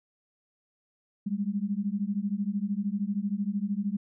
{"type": "beating tone pair", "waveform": "sine", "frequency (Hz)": [196, 209], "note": ["G3", "G#3"], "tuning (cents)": [0, 11], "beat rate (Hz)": 13, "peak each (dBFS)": [-30, -30], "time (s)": [1.26, 3.97], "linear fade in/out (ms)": 10, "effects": []}